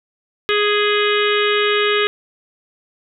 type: harmonic tone with a mistuned harmonic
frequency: 415.6 Hz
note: G#4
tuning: 1 cent sharp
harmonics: 1 / 3 / 4 / 5 / 6 / 7 / 8 / 9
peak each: -17 / -22 / -23 / -24 / -25 / -25 / -26 / -27 dBFS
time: 0.49-2.07 s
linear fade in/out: 0 ms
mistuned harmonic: 7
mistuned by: +28 cents
effects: none